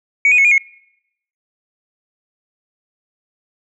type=tone with pitch steps; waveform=sine; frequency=2251 / 2474 / 2194 / 2425 / 2174 Hz; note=C#7 / D#7 / C#7 / D#7 / C#7; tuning=+26 / -10 / -18 / -45 / -34 cents; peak=-7 dBFS; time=0.25-0.58 s; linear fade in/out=2 ms; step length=66 ms; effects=noise-tail reverb RT60 0.8 s tail -25 dB re dry + tanh soft clip ceiling -5 dBFS